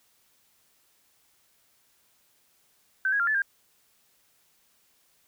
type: tone with pitch steps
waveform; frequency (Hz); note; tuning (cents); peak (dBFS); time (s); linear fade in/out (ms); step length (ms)
sine; 1541 / 1652 / 1391 / 1737 / 1603; G6 / G#6 / F6 / A6 / G6; -30 / -10 / -7 / -23 / +38; -22; 3.05-3.42; 2; 74
effects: white hiss -66 dBFS RMS until 5.27 s